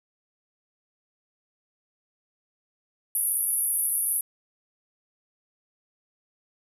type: band-pass noise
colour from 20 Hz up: pink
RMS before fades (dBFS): -26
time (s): 3.15-4.21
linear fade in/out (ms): 2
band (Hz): 10000 to 12000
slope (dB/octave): 96
effects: none